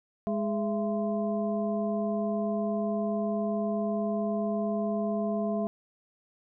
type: harmonic tone with a mistuned harmonic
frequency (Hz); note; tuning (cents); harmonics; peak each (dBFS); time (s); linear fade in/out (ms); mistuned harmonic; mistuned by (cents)
207.7; G#3; 0; 1 / 2 / 3 / 5; -29 / -35 / -31 / -43; 0.27-5.67; 0; 3; +120
effects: none